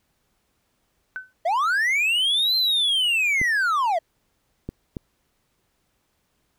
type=tone with exponential decay; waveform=sine; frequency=1516 Hz; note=F#6; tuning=42 cents sharp; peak=-25 dBFS; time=1.16-1.33 s; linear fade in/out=0 ms; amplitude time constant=35 ms
type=linear two-way sweep; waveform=triangle; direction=up then down; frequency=622.3 to 4151 to 622.3 Hz; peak=-17 dBFS; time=1.45-3.99 s; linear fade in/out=10 ms; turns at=2.56 s
type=clicks; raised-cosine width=3 ms; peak=-17 dBFS; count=3; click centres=3.415 / 4.69 / 4.968 s
effects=pink hiss -70 dBFS RMS until 6.58 s

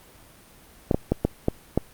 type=clicks; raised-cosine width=2 ms; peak=-6 dBFS; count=6; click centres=0.912 / 0.945 / 1.12 / 1.25 / 1.484 / 1.776 s; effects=pink hiss -51 dBFS RMS until 1.93 s + Opus 32 kbps

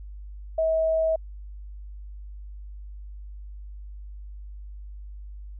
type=tone; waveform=sine; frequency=643 Hz; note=E5; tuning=43 cents flat; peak=-20 dBFS; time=0.58-1.16 s; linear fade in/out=5 ms; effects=added 50 Hz sine -37 dBFS peak until 5.59 s

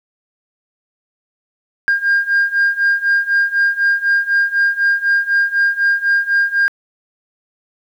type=beating tone pair; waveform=sine; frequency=1606 / 1610 Hz; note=G6 / G6; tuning=+41 / +46 cents; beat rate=4 Hz; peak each=-15 / -13 dBFS; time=1.88-6.68 s; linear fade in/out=0 ms; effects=tanh soft clip ceiling -8 dBFS + 8-bit

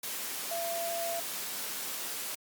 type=tone in noise; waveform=sine; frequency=678 Hz; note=E5; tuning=49 cents sharp; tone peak=-33 dBFS; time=0.51-1.2 s; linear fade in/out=5 ms; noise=white; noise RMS=-37 dBFS; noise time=0.03-2.35 s; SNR=+1 dB; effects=high-pass 200 Hz 12 dB/octave + Opus 48 kbps

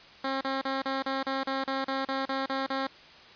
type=tone bursts; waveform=10% pulse; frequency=268.5 Hz; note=C4; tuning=45 cents sharp; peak=-20 dBFS; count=13; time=0.24-2.87 s; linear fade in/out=5 ms; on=170 ms; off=35 ms; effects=white hiss -51 dBFS RMS until 3.35 s + resampled to 11025 Hz

